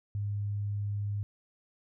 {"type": "tone", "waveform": "sine", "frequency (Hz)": 102.3, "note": "G#2", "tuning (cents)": -26, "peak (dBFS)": -30, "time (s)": [0.15, 1.23], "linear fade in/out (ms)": 0, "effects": []}